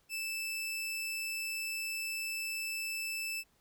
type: tone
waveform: sawtooth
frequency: 2637 Hz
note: E7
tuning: in tune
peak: -32 dBFS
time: 0.09-3.44 s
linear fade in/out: 50 ms
effects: pink hiss -71 dBFS RMS until 3.6 s